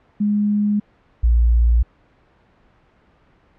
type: tone pair in turn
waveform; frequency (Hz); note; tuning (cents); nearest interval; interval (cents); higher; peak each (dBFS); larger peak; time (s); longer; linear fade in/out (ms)
sine; 207.3 / 58.17; G#3 / A#1; -3 / -3; octave + minor seventh; 2200; first; -15 / -11; second; 0.2-0.8 / 1.23-1.83; neither; 10
effects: pink hiss -56 dBFS RMS until 3.58 s + low-pass 2000 Hz 12 dB/octave